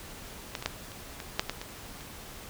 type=clicks; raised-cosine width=0.2 ms; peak=-15 / -20 / -10 / -27 / -21 / -7 / -13 / -20 / -30 dBFS; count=9; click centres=0.552 / 0.625 / 0.66 / 0.918 / 1.202 / 1.395 / 1.496 / 1.615 / 2.008 s; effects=pink hiss -45 dBFS RMS until 2.49 s